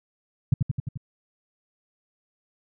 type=tone with echo; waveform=sine; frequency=131 Hz; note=C3; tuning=2 cents sharp; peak=-13 dBFS; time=0.52-0.54 s; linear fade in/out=5 ms; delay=87 ms; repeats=5; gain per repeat=-3 dB; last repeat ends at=0.975 s; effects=none